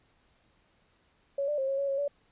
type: tone with pitch steps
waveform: sine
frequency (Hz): 557 / 591 / 535 / 545 / 558 / 548 / 572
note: C#5 / D5 / C5 / C#5 / C#5 / C#5 / D5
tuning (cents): +8 / +11 / +38 / -29 / +11 / -20 / -46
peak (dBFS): -27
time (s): 1.38-2.08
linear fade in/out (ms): 5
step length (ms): 100
effects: pink hiss -68 dBFS RMS until 2.31 s + resampled to 8000 Hz